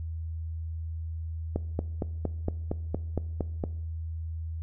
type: click train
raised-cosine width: 2 ms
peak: -15 dBFS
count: 10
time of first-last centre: 1.56-3.639 s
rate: 4.33 Hz
effects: noise-tail reverb RT60 0.7 s tail -19 dB re dry + added 81 Hz sine -32 dBFS peak until 4.62 s